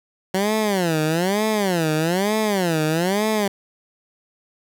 15% pulse tone with vibrato, 183.6 Hz, F#3, 13 cents flat, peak -12 dBFS, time 0.34-3.48 s, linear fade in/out 5 ms, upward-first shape sine, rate 1.1 Hz, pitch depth 300 cents each way, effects none

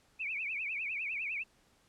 sine tone with vibrato, 2430 Hz, D#7, 42 cents flat, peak -34 dBFS, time 0.19-1.44 s, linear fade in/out 20 ms, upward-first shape triangle, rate 9.9 Hz, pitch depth 200 cents each way, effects pink hiss -68 dBFS RMS until 1.88 s + low-pass 10000 Hz 12 dB/octave

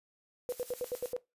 blue noise with tremolo, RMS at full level -45 dBFS, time 0.49-1.13 s, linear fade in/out 5 ms, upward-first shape triangle, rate 11 Hz, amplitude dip 55%
sine tone bursts, 493.9 Hz, B4, in tune, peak -31 dBFS, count 7, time 0.49-1.165 s, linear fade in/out 0 ms, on 33 ms, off 74 ms
effects noise-tail reverb RT60 0.2 s tail -18 dB re dry + resampled to 32000 Hz

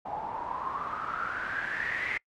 white noise with low-pass filter sweep, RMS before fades -34 dBFS, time 0.05-2.18 s, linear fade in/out 10 ms, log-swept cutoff 810 to 2100 Hz, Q 9.7, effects noise-tail reverb RT60 0.1 s tail -25 dB re dry

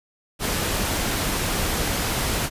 pink noise, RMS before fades -24 dBFS, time 0.39-2.5 s, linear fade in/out 50 ms, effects resampled to 32000 Hz

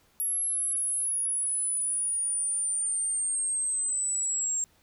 sine linear sweep, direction down, 11270 to 7459 Hz, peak -26 dBFS, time 0.2-4.64 s, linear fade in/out 0 ms, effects pink hiss -64 dBFS RMS until 4.82 s

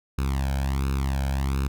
sawtooth tone with flanger, 67.7 Hz, C#2, 40 cents flat, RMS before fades -25 dBFS, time 0.18-1.68 s, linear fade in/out 5 ms, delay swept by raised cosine 0.76 to 1.29 ms, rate 1.4 Hz, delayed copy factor +1, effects none

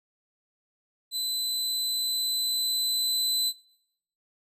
sawtooth tone with level ramp, 4021 Hz, B7, 30 cents sharp, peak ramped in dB -25 to -21 dBFS, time 1.11-3.53 s, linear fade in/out 50 ms, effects noise-tail reverb RT60 0.7 s tail -19 dB re dry + resampled to 32000 Hz

